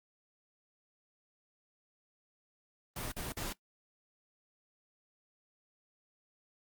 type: noise bursts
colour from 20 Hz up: pink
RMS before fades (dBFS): -39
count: 3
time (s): 2.96-3.528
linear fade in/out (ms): 5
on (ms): 160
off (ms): 44
effects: noise-tail reverb RT60 0.1 s tail -19 dB re dry + Opus 24 kbps